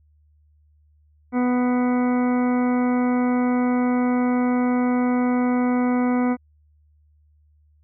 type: harmonic tone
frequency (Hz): 247.8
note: B3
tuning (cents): +6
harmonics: 1 / 2 / 3 / 4 / 5 / 6 / 8 / 9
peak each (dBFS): -18 / -28 / -30 / -33 / -35 / -38 / -39 / -40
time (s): 1.32-6.37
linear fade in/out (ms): 50
effects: added 75 Hz sine -55 dBFS peak until 7.83 s